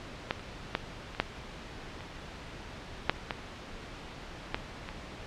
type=clicks; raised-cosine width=0.3 ms; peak=-11 / -29 / -10 / -25 / -8 / -26 / -6 / -14 / -12 / -22 dBFS; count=10; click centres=0.309 / 0.395 / 0.751 / 1.149 / 1.2 / 2.007 / 3.096 / 3.308 / 4.545 / 4.889 s; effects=pink hiss -44 dBFS RMS until 5.26 s + low-pass 4000 Hz 12 dB/octave